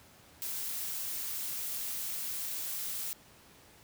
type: noise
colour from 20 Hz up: blue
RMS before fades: -37 dBFS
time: 0.42-3.13 s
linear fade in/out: 0 ms
effects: pink hiss -58 dBFS RMS until 3.83 s + high-pass 60 Hz 12 dB/octave